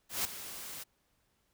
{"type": "noise with ADSR envelope", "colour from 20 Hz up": "white", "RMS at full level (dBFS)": -31, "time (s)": [0.09, 0.84], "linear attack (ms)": 160, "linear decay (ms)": 3, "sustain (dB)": -13, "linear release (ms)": 15, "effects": ["pink hiss -75 dBFS RMS until 1.53 s"]}